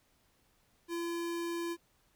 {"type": "tone", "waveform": "square", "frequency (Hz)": 340.1, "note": "F4", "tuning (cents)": -46, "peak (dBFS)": -35, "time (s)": [0.88, 1.77], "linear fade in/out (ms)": 50, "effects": ["pink hiss -71 dBFS RMS until 2.15 s"]}